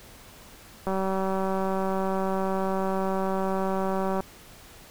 click train, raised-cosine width 1 ms, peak -15 dBFS, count 638, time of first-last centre 0.87-4.205 s, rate 191 Hz, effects pink hiss -49 dBFS RMS until 4.9 s

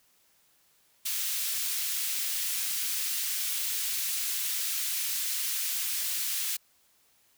white high-pass noise, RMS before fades -31 dBFS, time 1.05-6.57 s, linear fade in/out 10 ms, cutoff 2300 Hz, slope 12 dB/octave, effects white hiss -66 dBFS RMS until 7.37 s

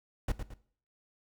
brown noise with echo, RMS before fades -29 dBFS, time 0.28-0.32 s, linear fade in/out 5 ms, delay 110 ms, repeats 2, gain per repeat -8 dB, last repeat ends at 0.54 s, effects noise-tail reverb RT60 0.5 s tail -17 dB re dry

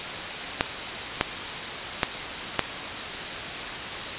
clicks, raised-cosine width 0.3 ms, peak -3 dBFS, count 4, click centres 0.609 / 1.211 / 2.032 / 2.593 s, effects white hiss -31 dBFS RMS until 4.18 s + resampled to 8000 Hz

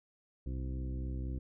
harmonic tone with a mistuned harmonic, 64.3 Hz, C2, 30 cents flat, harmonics 1 / 2 / 3 / 4 / 5 / 6 / 8, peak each -36 / -42 / -51 / -47 / -49 / -56 / -59 dBFS, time 0.46-1.39 s, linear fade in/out 5 ms, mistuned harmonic 1, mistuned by -31 cents, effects none

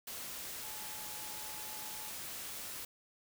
sine tone in noise, 856 Hz, A5, 48 cents flat, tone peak -53 dBFS, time 0.63-2.1 s, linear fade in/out 5 ms, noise white, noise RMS -44 dBFS, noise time 0.07-2.85 s, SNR -12 dB, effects none

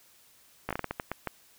slowing click train, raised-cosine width 0.5 ms, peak -16 dBFS, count 10, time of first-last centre 0.69-1.273 s, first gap 16 ms, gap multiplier 1.33, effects white hiss -60 dBFS RMS until 1.58 s

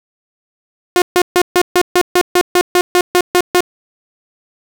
sawtooth tone bursts, 358 Hz, F4, 43 cents sharp, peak -4 dBFS, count 14, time 0.96-3.606 s, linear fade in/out 0 ms, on 59 ms, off 140 ms, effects none

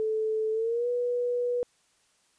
sine tone with pitch glide, 436.8 to 487.5 Hz, A4 to B4, -13 to -23 cents, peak -25 dBFS, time 0-1.63 s, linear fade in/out 0 ms, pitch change +190 cents, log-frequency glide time 0.52-0.88 s, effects white hiss -67 dBFS RMS until 2.38 s + resampled to 22050 Hz

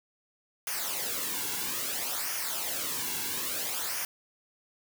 white noise with flanger, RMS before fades -33 dBFS, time 0.67-4.05 s, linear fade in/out 2 ms, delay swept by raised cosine 0.25 to 1.65 ms, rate 0.6 Hz, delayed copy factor -0.65, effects none

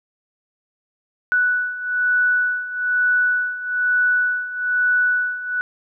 sine beating tone pair, 1480 / 1481.1 Hz, F#6 / F#6, 0 / +1 cents, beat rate 1.1 Hz, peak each -22 / -18 dBFS, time 1.32-5.61 s, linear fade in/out 0 ms, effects none

